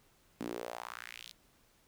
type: tone with high-pass filter sweep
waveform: sawtooth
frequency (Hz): 58.7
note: A#1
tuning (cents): +13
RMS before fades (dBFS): -44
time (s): 0.4-1.32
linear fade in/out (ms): 10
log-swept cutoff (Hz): 240 to 4000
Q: 2.9
effects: pink hiss -68 dBFS RMS until 1.87 s